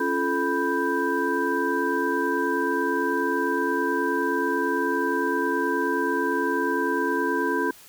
sine tone cluster, 275.5 / 345.2 / 434.3 / 986 / 1568 Hz, C#4 / F4 / A4 / B5 / G6, -11 / -20 / -23 / -3 / 0 cents, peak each -28 dBFS, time 0-7.71 s, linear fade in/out 5 ms, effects white hiss -49 dBFS RMS until 7.88 s

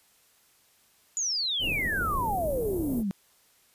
sine exponential sweep, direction down, 7010 to 185.4 Hz, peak -26 dBFS, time 1.17-3.11 s, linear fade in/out 0 ms
pink band-stop noise, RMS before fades -34 dBFS, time 1.59-3.04 s, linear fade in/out 50 ms, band 590 to 12000 Hz, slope 24 dB/octave
effects white hiss -63 dBFS RMS until 3.74 s + resampled to 32000 Hz

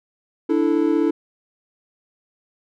triangle chord, D suspended second, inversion none, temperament equal, 293.7 / 329.6 / 440 Hz, D4 / E4 / A4, 0 / 0 / 0 cents, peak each -18 / -17 / -21 dBFS, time 0.49-1.11 s, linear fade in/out 10 ms, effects none

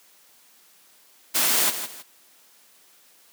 white noise with echo, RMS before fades -21 dBFS, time 1.34-1.71 s, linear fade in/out 20 ms, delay 160 ms, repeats 2, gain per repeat -10 dB, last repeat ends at 2.03 s, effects white hiss -56 dBFS RMS until 3.32 s + high-pass 200 Hz 12 dB/octave

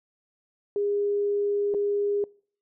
sine tone with dropouts, 407.7 Hz, G#4, 32 cents flat, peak -23 dBFS, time 0.76-2.24 s, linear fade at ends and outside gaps 1 ms, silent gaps 1.74-1.746 s, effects noise-tail reverb RT60 0.5 s tail -25 dB re dry

